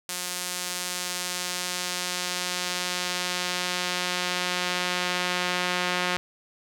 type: tone with band-pass filter sweep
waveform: sawtooth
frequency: 179.5 Hz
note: F3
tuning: 48 cents sharp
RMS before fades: -29 dBFS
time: 0.09-6.17 s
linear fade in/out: 0 ms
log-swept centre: 8700 to 2500 Hz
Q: 0.73
effects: none